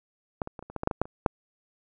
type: clicks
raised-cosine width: 1 ms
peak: -14 / -22 / -25 / -28 / -28 / -18 / -16 / -8 / -15 / -9 / -29 / -6 dBFS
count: 12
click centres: 0.418 / 0.474 / 0.592 / 0.626 / 0.7 / 0.763 / 0.834 / 0.874 / 0.912 / 1.016 / 1.055 / 1.262 s
effects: none